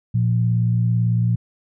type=tone pair together; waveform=sine; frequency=116.54 / 174.61 Hz; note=A#2 / F3; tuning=0 / 0 cents; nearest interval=perfect fifth; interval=700 cents; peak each=-16 / -23 dBFS; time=0.14-1.36 s; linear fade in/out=10 ms; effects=none